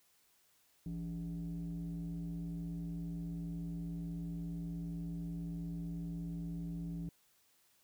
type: tone with frequency modulation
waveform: sine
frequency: 168.7 Hz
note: E3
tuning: 40 cents sharp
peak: -37 dBFS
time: 0.86-7.09 s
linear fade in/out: 2 ms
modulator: 118 Hz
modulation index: 0.67
effects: tanh soft clip ceiling -35 dBFS + white hiss -71 dBFS RMS until 7.83 s